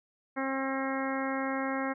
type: harmonic tone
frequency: 268.1 Hz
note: C4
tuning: 42 cents sharp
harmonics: 1 / 2 / 3 / 4 / 5 / 6 / 7 / 8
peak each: -33 / -36 / -38 / -39 / -40 / -41 / -41 / -42 dBFS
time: 0.36-1.94 s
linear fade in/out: 20 ms
effects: none